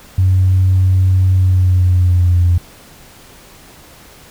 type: tone with pitch glide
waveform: sine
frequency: 93.3 to 87.56 Hz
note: F#2 to F2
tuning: +15 to +5 cents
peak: -7 dBFS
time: 0.18-2.58 s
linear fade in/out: 5 ms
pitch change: -110 cents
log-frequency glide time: 1.34-2.46 s
effects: tanh soft clip ceiling -4 dBFS + pink hiss -41 dBFS RMS until 4.3 s